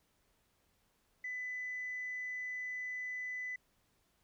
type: tone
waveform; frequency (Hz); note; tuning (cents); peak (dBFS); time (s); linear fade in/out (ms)
sine; 2000; B6; +21; -37; 1.24-3.56; 5
effects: tanh soft clip ceiling -34 dBFS + pink hiss -75 dBFS RMS until 4.23 s